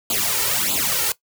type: noise with flanger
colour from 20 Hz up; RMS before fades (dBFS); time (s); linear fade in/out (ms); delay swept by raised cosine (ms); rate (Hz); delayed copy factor
white; -21; 0.1-1.12; 2; 0.26 to 2.26; 1.6; +0.85
effects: noise-tail reverb RT60 0.1 s tail -18 dB re dry + high-pass 80 Hz 12 dB/octave